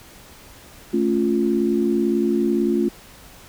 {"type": "chord", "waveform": "sine", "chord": "A augmented", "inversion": "none", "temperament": "equal with one note detuned", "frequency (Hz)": [220, 278, 349.2], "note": ["A3", "C#4", "E#4"], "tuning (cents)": [0, 5, 0], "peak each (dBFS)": [-21, -23, -20], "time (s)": [0.93, 2.89], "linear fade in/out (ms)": 10, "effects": ["pink hiss -45 dBFS RMS until 3.48 s"]}